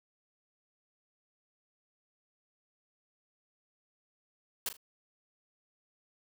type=noise with echo; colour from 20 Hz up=white; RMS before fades=-34 dBFS; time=4.66-4.69 s; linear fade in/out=2 ms; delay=39 ms; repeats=2; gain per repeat=-11 dB; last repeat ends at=4.768 s; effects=none